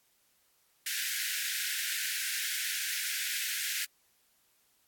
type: high-pass noise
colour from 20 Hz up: pink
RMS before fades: -34 dBFS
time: 0.86-3.85 s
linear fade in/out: 5 ms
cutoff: 1500 Hz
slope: 96 dB/octave
effects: white hiss -70 dBFS RMS until 4.87 s + AAC 64 kbps